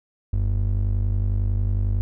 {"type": "ring-modulated tone", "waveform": "triangle", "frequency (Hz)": 71, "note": "C#2", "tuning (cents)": 42, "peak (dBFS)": -14, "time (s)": [0.33, 2.01], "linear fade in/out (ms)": 0, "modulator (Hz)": 25.5, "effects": []}